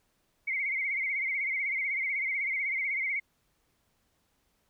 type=tone with vibrato; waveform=sine; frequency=2162 Hz; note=C#7; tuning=44 cents flat; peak=-28 dBFS; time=0.47-3.2 s; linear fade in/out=10 ms; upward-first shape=sine; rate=16 Hz; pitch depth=87 cents each way; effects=pink hiss -73 dBFS RMS until 4.69 s